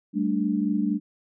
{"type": "chord", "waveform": "sine", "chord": "G suspended second", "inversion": "none", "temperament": "equal", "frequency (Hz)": [196, 220, 293.7], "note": ["G3", "A3", "D4"], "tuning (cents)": [0, 0, 0], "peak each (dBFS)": -26, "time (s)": [0.13, 1], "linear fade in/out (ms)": 50, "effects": []}